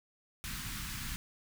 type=band-stop noise; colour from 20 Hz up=pink; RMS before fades=-40 dBFS; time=0.44-1.16 s; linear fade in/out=0 ms; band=240 to 1200 Hz; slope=24 dB/octave; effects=none